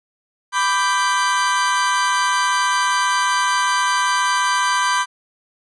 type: chord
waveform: 40% pulse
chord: G major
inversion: first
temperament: equal with one note detuned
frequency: 994.1 / 1174.7 / 1568 Hz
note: B5 / D6 / G6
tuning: +11 / 0 / 0 cents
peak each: -18 / -21 / -20 dBFS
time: 0.52-5.06 s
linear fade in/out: 50 ms
effects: resampled to 22050 Hz